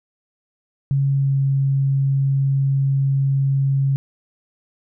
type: tone with pitch glide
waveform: sine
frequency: 138.1 to 136.83 Hz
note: C#3 to C#3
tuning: -6 to -22 cents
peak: -15 dBFS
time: 0.91-3.96 s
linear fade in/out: 0 ms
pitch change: -16 cents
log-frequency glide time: 1.09-1.37 s
effects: none